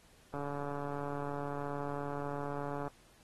click train, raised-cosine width 1 ms, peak -26 dBFS, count 364, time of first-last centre 0.34-2.878 s, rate 143 Hz, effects pink hiss -64 dBFS RMS until 3.23 s + AAC 32 kbps

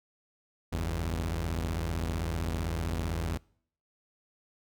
sawtooth tone pair together, 49 / 82.41 Hz, G1 / E2, 0 / 0 cents, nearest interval major sixth, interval 900 cents, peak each -30 / -28 dBFS, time 0.72-3.38 s, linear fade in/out 10 ms, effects noise-tail reverb RT60 0.6 s tail -25 dB re dry

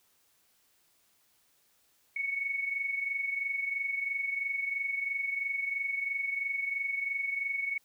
sine tone pair together, 2217 / 2240 Hz, C#7 / C#7, 0 / +18 cents, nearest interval unison, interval 18 cents, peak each -31 / -38 dBFS, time 2.16-7.78 s, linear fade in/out 5 ms, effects white hiss -69 dBFS RMS until 7.84 s

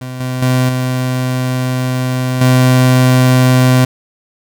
30% pulse tone with level steps, 127.7 Hz, C3, 42 cents flat, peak -20 / -14 / -7 / -11 / -4 dBFS, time 0.01-3.85 s, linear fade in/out 5 ms, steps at 0.2 / 0.42 / 0.69 / 2.41 s, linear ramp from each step 2 ms, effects none

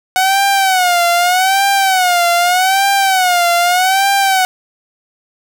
sawtooth tone with vibrato, 740 Hz, F#5, in tune, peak -6 dBFS, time 0.16-4.45 s, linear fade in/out 0 ms, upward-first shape sine, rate 0.82 Hz, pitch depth 120 cents each way, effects none

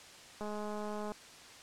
click train, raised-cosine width 1 ms, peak -28 dBFS, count 150, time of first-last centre 0.41-1.12 s, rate 210 Hz, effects white hiss -53 dBFS RMS until 1.62 s + low-pass 7000 Hz 12 dB/octave

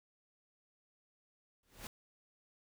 pink noise with exponential growth, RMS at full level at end -42 dBFS, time 1.63-1.87 s, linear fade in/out 2 ms, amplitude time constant 52 ms, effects none

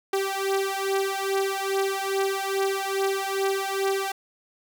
sawtooth beating tone pair, 388.5 / 390.9 Hz, G4 / G4, -16 / -5 cents, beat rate 2.4 Hz, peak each -23 dBFS, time 0.13-4.12 s, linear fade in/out 5 ms, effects none

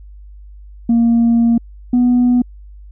sine tone pair in turn, 233.1 / 245.8 Hz, A#3 / B3, 0 / -8 cents, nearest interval minor second, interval 92 cents, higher second, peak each -7 dBFS, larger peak neither, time 0.89-1.58 / 1.93-2.42 s, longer first, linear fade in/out 5 ms, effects tanh soft clip ceiling -7 dBFS + added 50 Hz sine -34 dBFS peak until 2.91 s

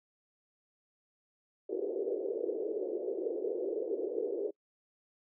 white band-pass noise, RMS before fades -35 dBFS, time 1.69-4.51 s, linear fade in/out 10 ms, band 360 to 480 Hz, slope 48 dB/octave, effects noise-tail reverb RT60 0.1 s tail -25 dB re dry

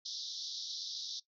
pink band-pass noise, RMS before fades -42 dBFS, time 0.05-1.2 s, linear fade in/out 10 ms, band 3500 to 5900 Hz, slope 96 dB/octave, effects noise-tail reverb RT60 0.1 s tail -17 dB re dry

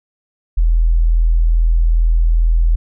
sine tone, 41.2 Hz, E1, in tune, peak -9 dBFS, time 0.57-2.76 s, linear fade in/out 10 ms, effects none

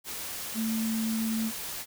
sine tone in noise, 222.9 Hz, A3, 23 cents sharp, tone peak -27 dBFS, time 0.54-1.52 s, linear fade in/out 50 ms, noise white, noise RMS -37 dBFS, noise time 0.04-1.86 s, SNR +7 dB, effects none

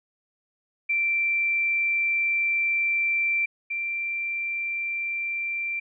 sine tone pair in turn, 2349 / 2357 Hz, D7 / D7, 0 / +6 cents, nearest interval unison, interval 6 cents, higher second, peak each -21 / -26 dBFS, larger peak first, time 0.89-3.46 / 3.7-5.8 s, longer first, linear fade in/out 10 ms, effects none

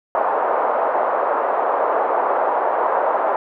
pink band-pass noise, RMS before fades -19 dBFS, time 0.15-3.36 s, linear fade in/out 0 ms, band 530 to 1100 Hz, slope 24 dB/octave, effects none

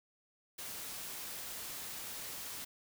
white noise, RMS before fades -44 dBFS, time 0.58-2.65 s, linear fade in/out 10 ms, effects none

